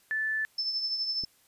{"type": "tone", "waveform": "sine", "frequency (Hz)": 1751, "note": "A6", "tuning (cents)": -9, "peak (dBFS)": -27, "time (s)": [0.11, 0.45], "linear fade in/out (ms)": 0}
{"type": "tone with tremolo", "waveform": "sine", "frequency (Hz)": 5274, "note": "E8", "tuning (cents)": 0, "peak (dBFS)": -26, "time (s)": [0.58, 1.25], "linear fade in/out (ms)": 5, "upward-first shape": "triangle", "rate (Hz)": 12, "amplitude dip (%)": 55}
{"type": "click", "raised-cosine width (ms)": 3, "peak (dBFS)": -31, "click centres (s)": 1.237}
{"effects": ["white hiss -64 dBFS RMS until 1.47 s", "resampled to 32000 Hz"]}